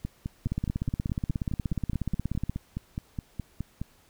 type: two click trains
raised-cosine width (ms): 5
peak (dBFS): -19 / -16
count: 19 / 35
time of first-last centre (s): 0.05-3.816 / 0.46-2.496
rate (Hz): 4.78 / 16.7
effects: pink hiss -61 dBFS RMS until 4.09 s